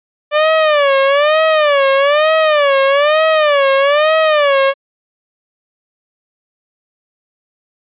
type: tone with vibrato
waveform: sawtooth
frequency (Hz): 587.3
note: D5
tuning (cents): 0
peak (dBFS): -5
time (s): 0.31-4.74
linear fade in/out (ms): 50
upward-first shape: sine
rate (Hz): 1.1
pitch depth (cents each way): 140
effects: resampled to 8000 Hz